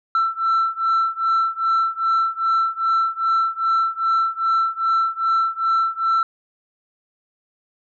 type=beating tone pair; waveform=sine; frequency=1336 / 1338.5 Hz; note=E6 / E6; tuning=+23 / +26 cents; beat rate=2.5 Hz; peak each=-18 / -19 dBFS; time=0.15-6.23 s; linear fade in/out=2 ms; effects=tanh soft clip ceiling -13 dBFS